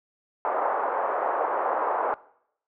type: band-pass noise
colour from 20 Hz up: white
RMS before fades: -26 dBFS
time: 0.45-2.14 s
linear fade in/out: 0 ms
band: 480 to 1100 Hz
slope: 24 dB/octave
effects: noise-tail reverb RT60 0.7 s tail -21 dB re dry + low-pass 2000 Hz 12 dB/octave